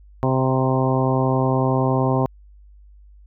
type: harmonic tone with a mistuned harmonic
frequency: 130.81 Hz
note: C3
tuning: in tune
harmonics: 1 / 2 / 3 / 4 / 5 / 6 / 7 / 8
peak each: -20 / -23 / -25 / -26 / -27 / -28 / -28 / -29 dBFS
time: 0.23-2.26 s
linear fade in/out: 0 ms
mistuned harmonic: 7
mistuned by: +16 cents
effects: added 50 Hz sine -44 dBFS peak until 3.26 s